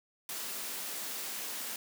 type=high-pass noise; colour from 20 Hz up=white; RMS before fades=-39 dBFS; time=0.29-1.76 s; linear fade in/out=2 ms; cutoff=180 Hz; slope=24 dB/octave; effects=none